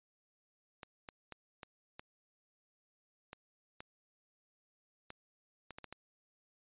clicks, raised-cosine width 0.3 ms, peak -30 dBFS, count 12, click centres 0.832 / 1.088 / 1.323 / 1.632 / 1.995 / 3.331 / 3.805 / 5.104 / 5.707 / 5.785 / 5.843 / 5.926 s, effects resampled to 8000 Hz

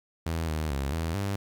sawtooth tone with pitch steps, 82 / 78.1 / 68.6 / 81.6 / 99.5 Hz, E2 / D#2 / C#2 / E2 / G2, -9 / +7 / -17 / -17 / +26 cents, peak -24 dBFS, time 0.26-1.36 s, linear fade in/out 5 ms, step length 220 ms, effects 10-bit

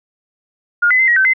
sine tone with pitch steps, 1422 / 2018 / 2071 / 1903 / 1541 / 2061 Hz, F6 / B6 / C7 / A#6 / G6 / C7, +31 / +37 / -18 / +35 / -30 / -27 cents, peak -9 dBFS, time 0.82-1.336 s, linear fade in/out 10 ms, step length 86 ms, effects none

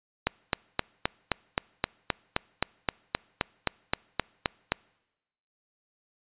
click train, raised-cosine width 0.3 ms, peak -7 dBFS, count 18, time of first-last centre 0.27-4.72 s, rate 3.82 Hz, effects noise-tail reverb RT60 1.0 s tail -26 dB re dry + resampled to 8000 Hz

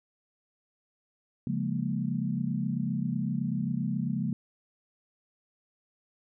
sine chord, Bb minor seventh, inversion first, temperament equal with one note detuned, 138.59 / 174.61 / 205.4 / 233.1 Hz, Db3 / F3 / Ab3 / Bb3, 0 / 0 / -19 / 0 cents, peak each -33 dBFS, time 1.47-4.33 s, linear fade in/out 2 ms, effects none

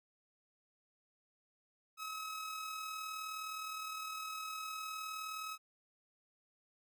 sawtooth tone with amplitude modulation, 1281 Hz, E6, 50 cents flat, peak -36 dBFS, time 1.97-5.58 s, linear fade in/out 50 ms, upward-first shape sine, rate 39.5 Hz, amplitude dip 35%, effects none

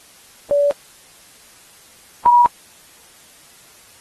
sine tone pair in turn, 574 / 965.3 Hz, D5 / B5, -40 / -40 cents, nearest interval major sixth, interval 900 cents, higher second, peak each -12 / -7 dBFS, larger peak second, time 0.51-0.71 / 2.26-2.46 s, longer neither, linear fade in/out 0 ms, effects white hiss -47 dBFS RMS until 4 s + AAC 32 kbps

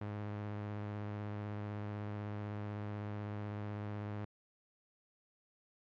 sawtooth tone with vibrato, 103.83 Hz, G#2, in tune, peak -35 dBFS, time 0.01-4.25 s, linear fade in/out 5 ms, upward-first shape square, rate 16 Hz, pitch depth 16 cents each way, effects low-pass 2000 Hz 12 dB/octave + MP3 64 kbps

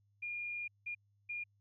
sine tone bursts at uneven times, 2418 Hz, D7, 50 cents sharp, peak -38 dBFS, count 3, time 0.22-0.68 / 0.86-0.95 / 1.29-1.44 s, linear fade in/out 10 ms, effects added 101 Hz sine -70 dBFS peak until 1.6 s

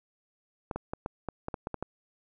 clicks, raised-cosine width 1 ms, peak -19 dBFS, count 10, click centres 0.712 / 0.76 / 0.935 / 1.061 / 1.287 / 1.484 / 1.542 / 1.671 / 1.743 / 1.826 s, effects none

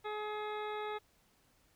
harmonic tone, 422.8 Hz, G#4, 31 cents sharp, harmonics 1 / 2 / 3 / 4 / 5 / 6 / 8 / 9, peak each -40 / -42 / -45 / -51 / -50 / -55 / -55 / -55 dBFS, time 0.04-0.99 s, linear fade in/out 20 ms, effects pink hiss -70 dBFS RMS until 1.75 s

